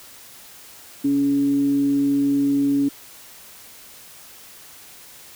sine tone with frequency modulation, 280.5 Hz, C#4, 21 cents sharp, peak -16 dBFS, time 1.04-2.89 s, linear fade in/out 10 ms, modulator 145 Hz, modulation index 0.2, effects white hiss -44 dBFS RMS until 5.35 s

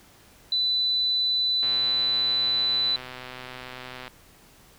sine tone, 3990 Hz, B7, 17 cents sharp, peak -21 dBFS, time 0.52-2.96 s, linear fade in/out 2 ms
click train, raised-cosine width 0.3 ms, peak -22 dBFS, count 312, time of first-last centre 1.63-4.079 s, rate 127 Hz
effects pink hiss -54 dBFS RMS until 4.78 s

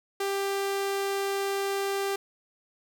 sawtooth tone, 394.8 Hz, G4, 12 cents sharp, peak -23 dBFS, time 0.2-2.16 s, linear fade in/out 5 ms, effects none

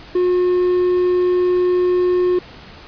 triangle tone, 360 Hz, F#4, 47 cents flat, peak -11 dBFS, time 0.15-2.39 s, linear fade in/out 5 ms, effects pink hiss -39 dBFS RMS until 2.87 s + resampled to 11025 Hz

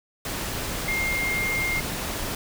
sine tone in noise, 2120 Hz, C7, 22 cents sharp, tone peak -24 dBFS, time 0.88-1.8 s, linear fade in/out 2 ms, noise pink, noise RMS -30 dBFS, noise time 0.25-2.35 s, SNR +3 dB, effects none

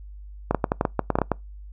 clicks, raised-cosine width 1 ms, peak -6 dBFS, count 12, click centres 0.51 / 0.547 / 0.642 / 0.719 / 0.811 / 0.852 / 0.993 / 1.103 / 1.155 / 1.187 / 1.217 / 1.317 s, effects noise-tail reverb RT60 0.2 s tail -25 dB re dry + added 50 Hz sine -38 dBFS peak until 1.72 s

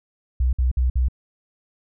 sine tone bursts, 63 Hz, B1, 35 cents sharp, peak -15 dBFS, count 4, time 0.4-1.085 s, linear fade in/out 5 ms, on 130 ms, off 55 ms, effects tanh soft clip ceiling -12 dBFS

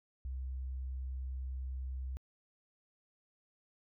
sine tone, 65 Hz, C2, 11 cents flat, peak -36 dBFS, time 0.25-2.17 s, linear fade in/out 0 ms, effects tanh soft clip ceiling -33 dBFS

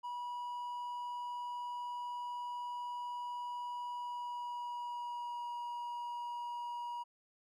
triangle tone with pitch glide, 972 to 959.2 Hz, B5 to A#5, -28 to +49 cents, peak -37 dBFS, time 0.03-7.04 s, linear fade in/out 20 ms, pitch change -23 cents, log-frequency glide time 3.94-5.48 s, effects none

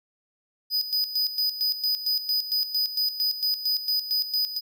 square tone with tremolo, 4978 Hz, D#8, in tune, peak -22 dBFS, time 0.7-4.61 s, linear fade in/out 50 ms, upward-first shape square, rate 4.4 Hz, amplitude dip 70%, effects none

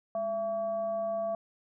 sine tone with frequency modulation, 670 Hz, E5, 28 cents sharp, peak -29 dBFS, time 0.15-1.35 s, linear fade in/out 2 ms, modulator 466 Hz, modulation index 0.35, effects none

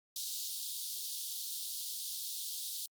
pink high-pass noise, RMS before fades -40 dBFS, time 0.16-2.86 s, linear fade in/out 2 ms, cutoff 3500 Hz, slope 48 dB/octave, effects Opus 48 kbps

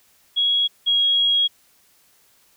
sine tone pair in turn, 3322 / 3299 Hz, G#7 / G#7, 0 / -12 cents, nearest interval unison, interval 12 cents, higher first, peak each -16 / -15 dBFS, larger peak second, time 0.36-0.68 / 0.86-1.48 s, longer second, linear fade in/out 20 ms, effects white hiss -58 dBFS RMS until 2.56 s

